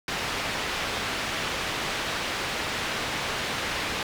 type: low-pass noise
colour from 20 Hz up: white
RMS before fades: -30 dBFS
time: 0.08-4.03 s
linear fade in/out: 2 ms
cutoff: 3100 Hz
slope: 12 dB/octave
effects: none